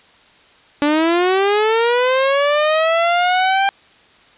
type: linear sweep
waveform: sawtooth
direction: up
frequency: 287 to 794 Hz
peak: -9 dBFS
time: 0.82-3.69 s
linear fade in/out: 0 ms
effects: white hiss -49 dBFS RMS until 4.37 s + resampled to 8000 Hz